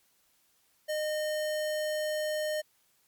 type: tone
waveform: square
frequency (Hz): 612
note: D#5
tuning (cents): -29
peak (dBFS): -30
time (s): 0.88-2.62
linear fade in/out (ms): 20
effects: white hiss -69 dBFS RMS until 3.07 s + MP3 96 kbps